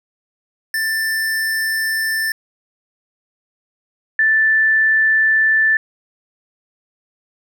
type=tone pair in turn; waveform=square / sine; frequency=1774 / 1761.7 Hz; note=A6 / A6; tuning=+14 / +2 cents; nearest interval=unison; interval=12 cents; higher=first; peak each=-18 / -11 dBFS; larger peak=second; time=0.74-2.32 / 4.19-5.77 s; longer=neither; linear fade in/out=2 ms; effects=none